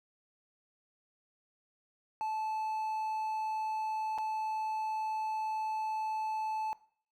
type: tone with dropouts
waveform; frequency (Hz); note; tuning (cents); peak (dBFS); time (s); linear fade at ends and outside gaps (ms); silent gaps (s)
triangle; 871; A5; -18; -30; 2.21-6.73; 0; 4.179-4.185
effects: noise-tail reverb RT60 0.5 s tail -19 dB re dry